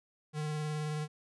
square tone with vibrato, 151.9 Hz, D#3, 41 cents flat, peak -34 dBFS, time 0.33-1.08 s, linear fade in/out 50 ms, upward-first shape sine, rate 19 Hz, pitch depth 18 cents each way, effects resampled to 24000 Hz

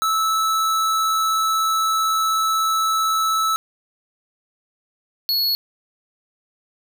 square tone pair in turn, 1309 / 4360 Hz, E6 / C#8, -13 / -29 cents, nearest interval octave + major sixth, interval 2084 cents, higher second, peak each -18 dBFS, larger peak neither, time 0.02-3.56 / 5.29-5.55 s, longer first, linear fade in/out 0 ms, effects none

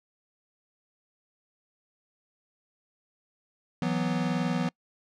square chord, E suspended second, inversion none, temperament equal, 164.81 / 185 / 246.9 Hz, E3 / F#3 / B3, 0 / 0 / 0 cents, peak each -31 dBFS, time 3.82-4.69 s, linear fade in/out 2 ms, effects noise-tail reverb RT60 0.1 s tail -26 dB re dry + low-pass 5000 Hz 12 dB/octave

